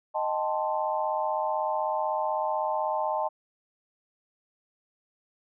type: chord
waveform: sine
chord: A half-diminished seventh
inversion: second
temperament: equal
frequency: 622.3 / 784 / 880 / 1046.5 Hz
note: Eb5 / G5 / A5 / C6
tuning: 0 / 0 / 0 / 0 cents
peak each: -30 / -33 / -29 / -34 dBFS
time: 0.14-3.29 s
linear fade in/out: 20 ms
effects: none